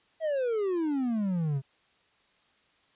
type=exponential sweep; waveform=triangle; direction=down; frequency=659.3 to 130.81 Hz; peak=-24 dBFS; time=0.2-1.62 s; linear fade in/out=50 ms; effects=white hiss -66 dBFS RMS until 2.95 s + resampled to 8000 Hz